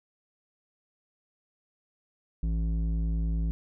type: tone with low-pass filter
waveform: square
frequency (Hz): 55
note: A1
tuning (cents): 0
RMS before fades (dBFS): -28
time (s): 2.43-3.51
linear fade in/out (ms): 0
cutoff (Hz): 190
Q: 1.2
effects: none